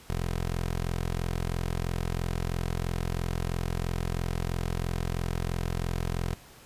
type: tone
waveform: 15% pulse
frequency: 43.02 Hz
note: F1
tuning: 25 cents flat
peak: -22 dBFS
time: 0.1-6.34 s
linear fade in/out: 0 ms
effects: pink hiss -52 dBFS RMS until 6.65 s + resampled to 32000 Hz